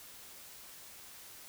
silence, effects white hiss -52 dBFS RMS until 1.48 s

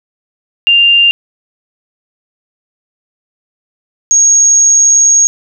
sine tone pair in turn, 2794 / 6577 Hz, F7 / G#8, 0 / -18 cents, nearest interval octave + minor third, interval 1482 cents, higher second, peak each -4 dBFS, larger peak neither, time 0.67-1.11 / 4.11-5.27 s, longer second, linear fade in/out 0 ms, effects none

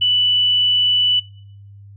sine tone, 2972 Hz, F#7, 7 cents sharp, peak -13 dBFS, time 0.01-1.2 s, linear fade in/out 10 ms, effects noise-tail reverb RT60 0.7 s tail -24 dB re dry + added 100 Hz sine -38 dBFS peak until 1.96 s

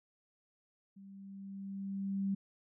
sine tone with level ramp, 195.9 Hz, G3, 1 cent flat, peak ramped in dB -51 to -30 dBFS, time 0.96-2.35 s, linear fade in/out 10 ms, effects none

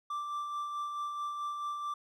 triangle tone with tremolo, 1174.7 Hz, D6, in tune, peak -31 dBFS, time 0.1-1.94 s, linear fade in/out 5 ms, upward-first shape sine, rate 4.6 Hz, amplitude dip 35%, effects none

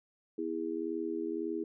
harmonic tone, 81.8 Hz, E2, 13 cents flat, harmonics 3 / 4 / 5, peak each -42 / -35 / -37 dBFS, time 0.38-1.64 s, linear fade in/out 5 ms, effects none

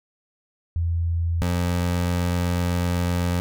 sine / 25% pulse tone pair in turn, 84.3 / 87.93 Hz, E2 / F2, +39 / +12 cents, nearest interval minor second, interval 73 cents, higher second, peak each -20 / -17 dBFS, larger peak second, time 0.76-1.42 / 1.42-3.4 s, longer second, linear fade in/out 0 ms, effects none

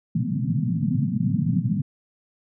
pink band-pass noise, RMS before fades -23 dBFS, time 0.15-1.82 s, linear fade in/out 10 ms, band 110 to 250 Hz, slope 96 dB/octave, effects none

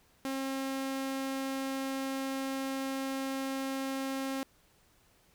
sawtooth tone, 268.6 Hz, C4, 46 cents sharp, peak -29 dBFS, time 0.25-4.43 s, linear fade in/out 0 ms, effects pink hiss -66 dBFS RMS until 5.34 s

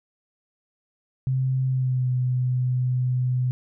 sine tone with pitch glide, 130.81 to 126.28 Hz, C3 to B2, 0 to +39 cents, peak -20 dBFS, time 1.27-3.51 s, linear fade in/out 0 ms, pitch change -61 cents, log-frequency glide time 1.67-2.1 s, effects none

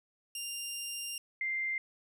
15% pulse / sine tone pair in turn, 2794 / 2093 Hz, F7 / C7, 0 / 0 cents, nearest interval perfect fourth, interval 500 cents, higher first, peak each -30 / -31 dBFS, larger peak first, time 0.35-1.18 / 1.41-1.78 s, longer first, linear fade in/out 2 ms, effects none

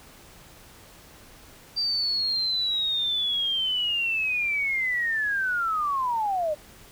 sine linear sweep, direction down, 4699 to 584 Hz, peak -23 dBFS, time 1.76-6.55 s, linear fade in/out 20 ms, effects pink hiss -50 dBFS RMS until 6.91 s

